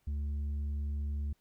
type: tone with tanh clipping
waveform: triangle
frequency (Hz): 72.5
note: D2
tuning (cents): -22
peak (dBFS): -33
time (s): 0.07-1.33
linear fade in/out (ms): 5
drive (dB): 9
effects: pink hiss -75 dBFS RMS until 1.4 s